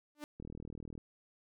sawtooth tone with exponential growth, 296.8 Hz, D4, 18 cents sharp, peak -35 dBFS, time 0.15-0.24 s, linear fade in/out 1 ms, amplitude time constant 18 ms
click train, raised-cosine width 3 ms, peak -33 dBFS, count 24, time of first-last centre 0.4-0.978 s, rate 39.8 Hz
effects none

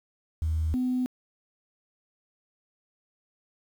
sine tone pair in turn, 79.5 / 252.4 Hz, D#2 / B3, +38 / +38 cents, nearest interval octave + minor sixth, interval 2000 cents, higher second, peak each -23 dBFS, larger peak neither, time 0.42-0.74 / 0.74-1.06 s, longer neither, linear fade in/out 0 ms, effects tanh soft clip ceiling -20 dBFS + 9-bit

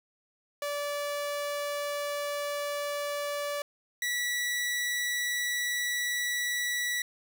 sawtooth tone pair in turn, 579 / 1947.5 Hz, D5 / B6, -25 / -25 cents, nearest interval octave + major sixth, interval 2100 cents, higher second, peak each -27 / -25 dBFS, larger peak second, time 0.62-3.62 / 4.02-7.02 s, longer neither, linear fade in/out 2 ms, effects none

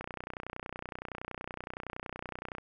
click train, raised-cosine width 0.5 ms, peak -23 dBFS, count 80, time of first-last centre 0.01-2.583 s, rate 30.7 Hz, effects none

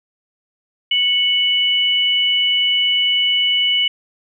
sine tone pair together, 2209 / 2960 Hz, C#7 / F#7, -7 / 0 cents, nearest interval perfect fourth, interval 507 cents, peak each -21 / -14 dBFS, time 0.91-3.88 s, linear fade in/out 5 ms, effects none

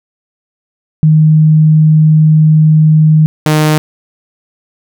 sine / sawtooth tone pair in turn, 155.56 / 153.68 Hz, D#3 / D#3, 0 / -21 cents, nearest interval unison, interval 21 cents, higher first, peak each -3 dBFS, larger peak neither, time 1.03-3.26 / 3.46-3.78 s, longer first, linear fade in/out 0 ms, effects none

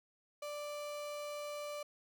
35% pulse tone, 588 Hz, D5, 2 cents sharp, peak -39 dBFS, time 0.42-1.83 s, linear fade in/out 5 ms, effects none

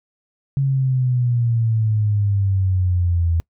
sine exponential sweep, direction down, 138.59 to 82.41 Hz, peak -15 dBFS, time 0.57-3.4 s, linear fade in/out 0 ms, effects noise-tail reverb RT60 0.1 s tail -26 dB re dry

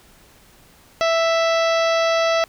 harmonic tone, 660 Hz, E5, 2 cents sharp, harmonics 1 / 2 / 3 / 4 / 5 / 6 / 7 / 8 / 9, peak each -17 / -23 / -27 / -29 / -31 / -33 / -34 / -35 / -36 dBFS, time 1.01-2.44 s, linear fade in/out 0 ms, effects pink hiss -51 dBFS RMS until 2.48 s

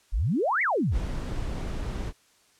sine exponential two-way sweep, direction up then down, 36.71 to 2284 to 36.71 Hz, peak -22 dBFS, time 0.12-1 s, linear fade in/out 20 ms, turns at 0.62 s
brown noise, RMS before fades -31 dBFS, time 0.91-2.13 s, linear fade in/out 50 ms
effects white hiss -62 dBFS RMS until 2.59 s + low-pass 9000 Hz 12 dB/octave

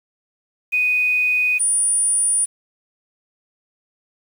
sine tone pair in turn, 2489 / 9397 Hz, D#7 / D9, 0 / 0 cents, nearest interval octave + major seventh, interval 2300 cents, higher second, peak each -15 dBFS, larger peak neither, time 0.72-1.59 / 1.59-2.46 s, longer neither, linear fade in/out 20 ms, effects 7-bit

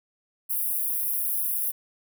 white high-pass noise, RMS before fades -27 dBFS, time 0.49-1.72 s, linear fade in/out 20 ms, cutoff 9900 Hz, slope 96 dB/octave, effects none

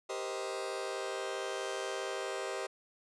sawtooth chord, C minor seventh, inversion second, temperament just, 392.4 / 470.9 / 523.3 / 627.9 Hz, G4 / Bb4 / C5 / Eb5, +2 / +18 / 0 / +16 cents, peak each -36 / -40 / -37 / -38 dBFS, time 0.09-2.67 s, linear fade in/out 10 ms, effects resampled to 22050 Hz

